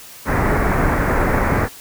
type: low-pass noise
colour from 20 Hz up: pink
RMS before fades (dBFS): -17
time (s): 0.25-1.69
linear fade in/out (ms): 50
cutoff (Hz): 2100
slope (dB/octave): 48
effects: white hiss -39 dBFS RMS until 1.8 s